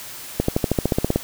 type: accelerating click train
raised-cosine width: 2 ms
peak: -4 dBFS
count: 12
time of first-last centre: 0.4-1.16 s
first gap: 84 ms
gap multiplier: 0.96
effects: white hiss -36 dBFS RMS until 1.23 s